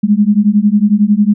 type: beating tone pair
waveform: sine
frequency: 202.1 / 213.1 Hz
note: G#3 / G#3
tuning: -47 / +45 cents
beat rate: 11 Hz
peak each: -10 dBFS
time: 0.03-1.34 s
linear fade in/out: 10 ms
effects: none